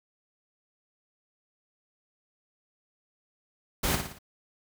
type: noise with echo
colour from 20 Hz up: pink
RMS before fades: -27 dBFS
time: 3.83-3.96 s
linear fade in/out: 10 ms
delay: 57 ms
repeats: 4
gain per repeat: -6 dB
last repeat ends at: 4.188 s
effects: none